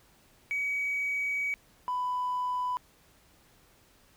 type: tone pair in turn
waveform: triangle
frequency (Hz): 2267 / 995.9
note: C#7 / B5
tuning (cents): +38 / +14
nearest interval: octave + major second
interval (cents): 1424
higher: first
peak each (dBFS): -25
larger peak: neither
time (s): 0.51-1.54 / 1.88-2.77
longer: first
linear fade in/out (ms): 0
effects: tanh soft clip ceiling -25 dBFS + pink hiss -62 dBFS RMS until 4.16 s